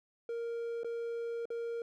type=tone with dropouts; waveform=triangle; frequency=466.2 Hz; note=A#4; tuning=in tune; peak=-33 dBFS; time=0.29-1.82 s; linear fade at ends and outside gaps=2 ms; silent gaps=0.834-0.845 / 1.455-1.503 s; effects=none